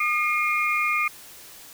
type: tone cluster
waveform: sine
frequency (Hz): 1218 / 2137 / 2428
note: D#6 / C7 / D#7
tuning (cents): -37 / +36 / -43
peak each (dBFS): -25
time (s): 0-1.08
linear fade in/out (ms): 5
effects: white hiss -45 dBFS RMS until 1.73 s